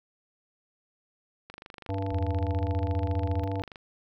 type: click train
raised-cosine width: 0.3 ms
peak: -27 dBFS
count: 57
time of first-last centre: 1.5-3.758 s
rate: 24.8 Hz
type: harmonic tone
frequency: 97.2 Hz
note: G2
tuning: 14 cents flat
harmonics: 1 / 3 / 5 / 7 / 9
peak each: -30 / -35 / -37 / -38 / -40 dBFS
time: 1.89-3.62 s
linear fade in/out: 0 ms
type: tone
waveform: sine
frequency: 82.41 Hz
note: E2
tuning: in tune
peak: -28 dBFS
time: 2.12-3.44 s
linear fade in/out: 0 ms
effects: none